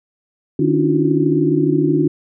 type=tone cluster; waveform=sine; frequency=151.8 / 279.9 / 299 / 333.3 / 365.8 Hz; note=D#3 / C#4 / D4 / E4 / F#4; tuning=-42 / +17 / +31 / +19 / -20 cents; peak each=-19 dBFS; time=0.59-2.08 s; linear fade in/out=5 ms; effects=none